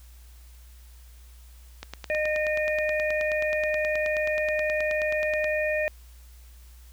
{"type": "click train", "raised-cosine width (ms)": 0.2, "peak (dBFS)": -18, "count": 35, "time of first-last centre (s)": [1.83, 5.443], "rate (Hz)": 9.41}
{"type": "harmonic tone", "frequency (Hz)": 612, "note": "D#5", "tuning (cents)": -29, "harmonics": [1, 3, 4], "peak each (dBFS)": [-25, -30, -31], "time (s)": [2.1, 5.88], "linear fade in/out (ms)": 0}
{"effects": ["added 60 Hz sine -46 dBFS peak until 6.92 s", "white hiss -58 dBFS RMS until 6.92 s"]}